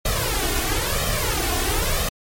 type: noise with flanger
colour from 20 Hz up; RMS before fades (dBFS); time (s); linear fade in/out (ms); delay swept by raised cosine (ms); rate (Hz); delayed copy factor
pink; -22; 0.05-2.09; 5; 1.6 to 2.8; 1; +0.8
effects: MP3 64 kbps